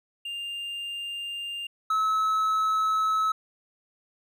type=tone pair in turn; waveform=triangle; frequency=2800 / 1294.2 Hz; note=F7 / E6; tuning=+4 / -32 cents; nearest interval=octave + minor second; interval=1336 cents; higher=first; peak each=-30 / -20 dBFS; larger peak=second; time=0.25-1.67 / 1.9-3.32 s; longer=neither; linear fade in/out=5 ms; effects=none